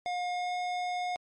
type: tone with pitch glide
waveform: square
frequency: 715 to 719.6 Hz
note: F5 to F#5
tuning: +41 to -48 cents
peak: -31 dBFS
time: 0.06-1.16 s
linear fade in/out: 0 ms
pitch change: +11 cents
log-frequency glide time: 0.3-0.53 s
effects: low-pass 5000 Hz 12 dB/octave + MP3 48 kbps